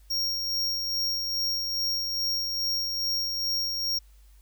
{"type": "tone with tremolo", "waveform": "square", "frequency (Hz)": 5570, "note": "F8", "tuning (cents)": -5, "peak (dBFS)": -25, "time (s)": [0.1, 3.99], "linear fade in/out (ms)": 10, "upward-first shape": "sine", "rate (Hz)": 2.4, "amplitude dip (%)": 35, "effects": ["added 50 Hz sine -51 dBFS peak until 4.41 s", "white hiss -65 dBFS RMS until 4.41 s"]}